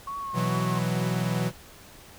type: tone with vibrato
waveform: sine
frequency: 1100 Hz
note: C#6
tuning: 14 cents flat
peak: -31 dBFS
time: 0.07-0.79 s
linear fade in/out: 5 ms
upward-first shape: triangle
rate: 2.5 Hz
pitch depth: 43 cents each way
type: chord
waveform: 45% pulse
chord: B suspended fourth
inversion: none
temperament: equal with one note detuned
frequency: 124.11 / 164.81 / 185 Hz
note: B2 / E3 / F#3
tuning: +9 / 0 / 0 cents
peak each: -29 dBFS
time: 0.33-1.52 s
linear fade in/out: 50 ms
effects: pink hiss -49 dBFS RMS until 2.18 s